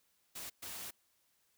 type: noise bursts at uneven times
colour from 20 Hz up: white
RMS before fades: -45 dBFS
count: 2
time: 0.35-0.5 / 0.62-0.91 s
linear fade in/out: 10 ms
effects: white hiss -75 dBFS RMS until 1.57 s